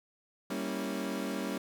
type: chord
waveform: 30% pulse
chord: G diminished seventh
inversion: none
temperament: equal with one note detuned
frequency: 196 / 233.1 / 277.2 / 325.7 Hz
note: G3 / Bb3 / Db4 / Fb4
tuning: 0 / 0 / 0 / -21 cents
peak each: -35 / -37 / -35 / -39 dBFS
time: 0.5-1.58 s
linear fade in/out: 5 ms
effects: none